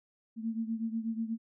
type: beating tone pair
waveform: sine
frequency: 223.6 / 231.8 Hz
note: A3 / A#3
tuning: +28 / -10 cents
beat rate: 8.2 Hz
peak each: -33 / -37 dBFS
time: 0.36-1.38 s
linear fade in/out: 50 ms
effects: none